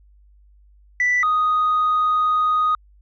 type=tone pair in turn; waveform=sine; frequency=1975.5 / 1244.5 Hz; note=B6 / D#6; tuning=0 / 0 cents; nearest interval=minor sixth; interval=800 cents; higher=first; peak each=-14 dBFS; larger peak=neither; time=1-1.23 / 1.23-2.75 s; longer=second; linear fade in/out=2 ms; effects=tanh soft clip ceiling -13 dBFS + added 50 Hz sine -49 dBFS peak until 3.01 s